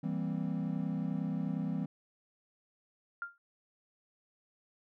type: chord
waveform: triangle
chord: C dominant seventh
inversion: first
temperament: equal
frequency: 164.81 / 196 / 233.1 / 261.6 Hz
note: E3 / G3 / Bb3 / C4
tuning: 0 / 0 / 0 / 0 cents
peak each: -34 / -35 / -39 / -37 dBFS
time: 0.03-1.86 s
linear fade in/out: 10 ms
type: tone with exponential decay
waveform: sine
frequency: 1396.9 Hz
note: F6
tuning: in tune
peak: -32 dBFS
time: 3.22-3.38 s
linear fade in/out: 1 ms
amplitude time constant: 33 ms
effects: none